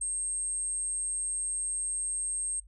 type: tone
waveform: sine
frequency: 8460 Hz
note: C9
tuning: 18 cents sharp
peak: -30 dBFS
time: 0.01-2.6 s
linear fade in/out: 5 ms
effects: noise-tail reverb RT60 0.1 s tail -18 dB re dry + added 50 Hz sine -51 dBFS peak until 2.67 s